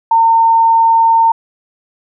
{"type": "tone", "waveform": "sine", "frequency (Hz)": 910, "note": "A#5", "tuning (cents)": -42, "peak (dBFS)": -6, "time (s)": [0.11, 1.32], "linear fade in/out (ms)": 5, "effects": []}